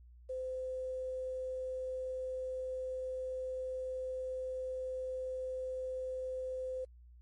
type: tone with quantisation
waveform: sine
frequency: 515 Hz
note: C5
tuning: 28 cents flat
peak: -36 dBFS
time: 0.29-6.85 s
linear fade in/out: 10 ms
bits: 11
effects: added 60 Hz sine -54 dBFS peak until 7.21 s + MP3 48 kbps